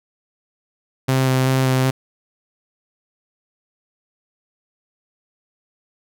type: tone with vibrato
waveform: sawtooth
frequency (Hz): 130.9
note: C3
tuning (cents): +1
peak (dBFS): -11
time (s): 1.08-1.91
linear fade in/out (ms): 10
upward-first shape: square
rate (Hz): 2.6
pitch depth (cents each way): 11
effects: none